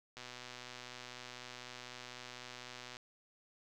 click train, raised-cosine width 0.2 ms, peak -30 dBFS, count 348, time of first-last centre 0.17-2.968 s, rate 124 Hz, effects none

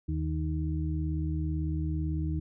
harmonic tone, 78 Hz, D#2, 5 cents sharp, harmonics 1 / 2 / 4, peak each -30 / -33 / -36 dBFS, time 0.08-2.4 s, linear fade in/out 10 ms, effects none

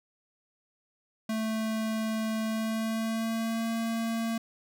square tone with pitch glide, 220.3 to 227.4 Hz, A3 to A#3, +2 to -43 cents, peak -29 dBFS, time 1.29-4.38 s, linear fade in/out 5 ms, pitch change +55 cents, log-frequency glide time 2.44-3.71 s, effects none

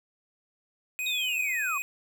square tone, 2500 Hz, D#7, 8 cents sharp, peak -30 dBFS, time 0.99-1.82 s, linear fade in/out 0 ms
sine linear sweep, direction down, 3796 to 1072 Hz, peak -29 dBFS, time 1.06-1.78 s, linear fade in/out 5 ms
effects 10-bit

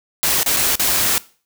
white noise with dropouts, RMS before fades -17 dBFS, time 0.23-1.18 s, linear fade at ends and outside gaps 0 ms, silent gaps 0.431-0.462 / 0.565-0.569 / 0.755-0.796 s, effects noise-tail reverb RT60 0.4 s tail -20 dB re dry

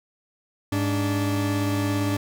40% pulse tone pair together, 102.8 / 290.8 Hz, G#2 / D4, -17 / -17 cents, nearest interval octave + tritone, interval 1800 cents, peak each -24 dBFS, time 0.72-2.17 s, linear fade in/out 5 ms, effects none

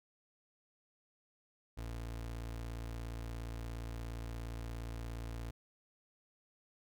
30% pulse tone, 57.1 Hz, A#1, 35 cents flat, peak -38 dBFS, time 1.77-5.51 s, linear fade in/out 10 ms, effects none

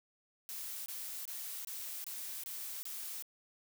blue noise bursts, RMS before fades -43 dBFS, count 7, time 0.49-3.224 s, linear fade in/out 0 ms, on 370 ms, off 24 ms, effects none

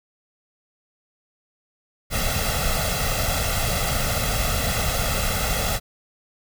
pink noise with comb filter, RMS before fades -23 dBFS, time 2.1-5.8 s, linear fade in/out 50 ms, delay 1.5 ms, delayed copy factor +0.8, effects none

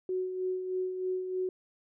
sine tone with tremolo, 370.3 Hz, F#4, 1 cent sharp, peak -28 dBFS, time 0.09-1.49 s, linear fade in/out 2 ms, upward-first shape sine, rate 3.2 Hz, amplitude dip 50%, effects none

